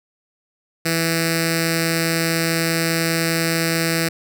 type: tone with notch filter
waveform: 5% pulse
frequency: 164.81 Hz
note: E3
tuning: in tune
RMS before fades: -20 dBFS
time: 0.85-4.09 s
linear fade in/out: 10 ms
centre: 960 Hz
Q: 0.59
effects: none